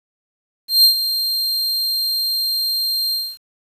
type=tone with ADSR envelope; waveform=45% pulse; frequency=4186 Hz; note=C8; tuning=in tune; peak=-6 dBFS; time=0.68-3.38 s; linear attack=160 ms; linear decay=100 ms; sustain=-11 dB; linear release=250 ms; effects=resampled to 32000 Hz + 8-bit